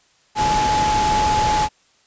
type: tone in noise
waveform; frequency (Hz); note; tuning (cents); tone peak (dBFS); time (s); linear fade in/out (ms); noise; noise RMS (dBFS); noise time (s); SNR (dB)
sine; 851; G#5; +42; -16; 0.35-1.69; 50; pink; -23; 0.35-1.69; +4
effects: white hiss -58 dBFS RMS until 2.06 s + resampled to 16000 Hz